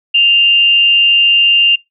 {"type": "tone with frequency modulation", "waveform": "sine", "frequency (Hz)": 2794, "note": "F7", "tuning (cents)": 0, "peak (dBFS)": -6, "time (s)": [0.14, 1.76], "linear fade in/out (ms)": 10, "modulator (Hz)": 231, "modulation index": 0.21, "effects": ["noise-tail reverb RT60 0.2 s tail -26 dB re dry"]}